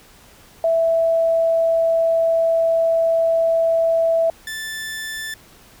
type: tone pair in turn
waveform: sine / sawtooth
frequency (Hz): 659.3 / 1760.1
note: E5 / A6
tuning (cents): 0 / 0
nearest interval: octave + perfect fourth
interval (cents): 1700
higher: second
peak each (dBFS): -14 / -23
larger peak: first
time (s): 0.64-4.3 / 4.47-5.34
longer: first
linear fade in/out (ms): 2
effects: pink hiss -48 dBFS RMS until 5.8 s